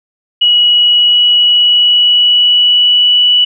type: tone with pitch glide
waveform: sine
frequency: 2917 to 2953 Hz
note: F#7 to F#7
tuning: -25 to -4 cents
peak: -5 dBFS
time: 0.41-3.45 s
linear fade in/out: 10 ms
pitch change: +21 cents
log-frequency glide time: 0.64-3.23 s
effects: none